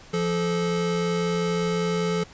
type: tone pair together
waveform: square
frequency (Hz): 173 / 433.7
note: F3 / A4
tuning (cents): -16 / -25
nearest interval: octave + major third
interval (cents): 1591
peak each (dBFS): -26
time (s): 0.13-2.24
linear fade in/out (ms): 10
effects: pink hiss -48 dBFS RMS until 2.33 s + resampled to 16000 Hz